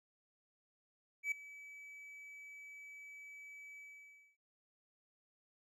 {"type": "tone with ADSR envelope", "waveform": "triangle", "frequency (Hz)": 2292, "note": "D7", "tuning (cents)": -43, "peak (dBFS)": -30, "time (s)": [1.23, 4.37], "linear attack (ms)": 87, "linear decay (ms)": 5, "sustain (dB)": -19, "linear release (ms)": 590, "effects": []}